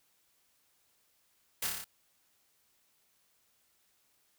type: noise with echo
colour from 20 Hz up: white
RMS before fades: -34 dBFS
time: 1.62-1.67 s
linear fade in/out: 5 ms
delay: 29 ms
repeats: 6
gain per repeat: -2 dB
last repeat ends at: 1.844 s
effects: white hiss -72 dBFS RMS until 4.38 s